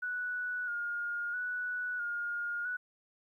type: tone with vibrato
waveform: sine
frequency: 1449 Hz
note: F#6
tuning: 37 cents flat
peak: -33 dBFS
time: 0.02-2.77 s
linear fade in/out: 10 ms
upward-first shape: square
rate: 0.76 Hz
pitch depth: 33 cents each way
effects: 12-bit